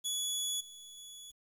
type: tone with level steps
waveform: 20% pulse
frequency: 3396 Hz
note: G#7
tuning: 38 cents sharp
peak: -27 / -44 / -42 dBFS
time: 0.04-1.32 s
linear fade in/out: 20 ms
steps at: 0.6 / 0.97 s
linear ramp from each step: 10 ms
effects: 10-bit